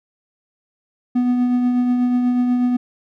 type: tone with tremolo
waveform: triangle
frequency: 246.9 Hz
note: B3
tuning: in tune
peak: -11 dBFS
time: 1.15-2.77 s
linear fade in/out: 10 ms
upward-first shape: triangle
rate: 8.2 Hz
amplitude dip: 35%
effects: none